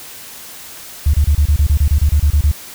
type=tone bursts; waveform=sine; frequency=73.42 Hz; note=D2; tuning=in tune; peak=-7 dBFS; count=14; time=1.06-2.516 s; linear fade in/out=5 ms; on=78 ms; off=28 ms; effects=tanh soft clip ceiling -4 dBFS + white hiss -34 dBFS RMS until 2.74 s